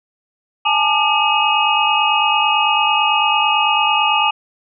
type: tone cluster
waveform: sine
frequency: 834 / 883 / 1204 / 2549 / 2866 Hz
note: G#5 / A5 / D6 / D#7 / F7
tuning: +7 / +6 / +43 / +41 / +44 cents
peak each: -19 dBFS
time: 0.65-4.31 s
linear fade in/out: 10 ms
effects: none